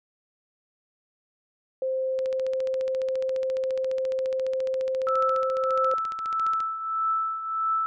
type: tone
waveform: sine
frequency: 523.3 Hz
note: C5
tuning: in tune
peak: -24 dBFS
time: 1.82-5.94 s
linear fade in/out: 2 ms
type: click train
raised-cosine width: 0.2 ms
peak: -23 dBFS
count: 65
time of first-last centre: 2.19-6.604 s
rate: 14.5 Hz
type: tone with tremolo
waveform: sine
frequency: 1317 Hz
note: E6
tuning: 2 cents flat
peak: -21 dBFS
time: 5.07-7.86 s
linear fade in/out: 0 ms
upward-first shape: triangle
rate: 1.6 Hz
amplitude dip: 70%
effects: none